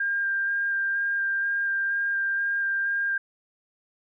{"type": "tone with vibrato", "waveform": "sine", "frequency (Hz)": 1599, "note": "G6", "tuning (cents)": 34, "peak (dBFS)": -23, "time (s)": [0, 3.18], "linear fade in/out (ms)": 5, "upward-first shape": "square", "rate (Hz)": 2.1, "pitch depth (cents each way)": 9, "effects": []}